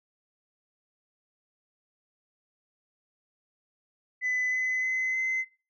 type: tone with pitch steps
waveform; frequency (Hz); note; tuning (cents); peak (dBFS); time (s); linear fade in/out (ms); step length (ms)
sine; 2006 / 2022 / 2039 / 2055; B6 / B6 / C7 / C7; +26 / +40 / -45 / -32; -24; 4.21-5.45; 50; 310
effects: noise-tail reverb RT60 0.3 s tail -18 dB re dry + tanh soft clip ceiling -23 dBFS